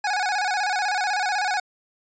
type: tone with vibrato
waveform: 25% pulse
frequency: 784 Hz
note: G5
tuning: in tune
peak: -18 dBFS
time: 0.04-1.6 s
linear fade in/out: 5 ms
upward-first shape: square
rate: 16 Hz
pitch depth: 100 cents each way
effects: resampled to 16000 Hz